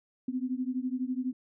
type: beating tone pair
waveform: sine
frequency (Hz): 250 / 262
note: B3 / C4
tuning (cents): +21 / +2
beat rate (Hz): 12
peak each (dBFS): -32 / -33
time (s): 0.28-1.33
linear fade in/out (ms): 5
effects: none